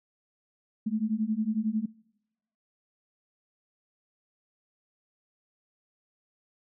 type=beating tone pair; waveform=sine; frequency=211.5 / 222.5 Hz; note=G#3 / A3; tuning=+32 / +20 cents; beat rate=11 Hz; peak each=-29 dBFS; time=0.86-1.86 s; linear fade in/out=10 ms; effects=noise-tail reverb RT60 1.0 s tail -25 dB re dry